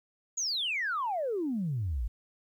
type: exponential sweep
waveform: sine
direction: down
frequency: 6920 to 49.88 Hz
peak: -28 dBFS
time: 0.37-2.08 s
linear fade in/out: 10 ms
effects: tanh soft clip ceiling -24 dBFS + 11-bit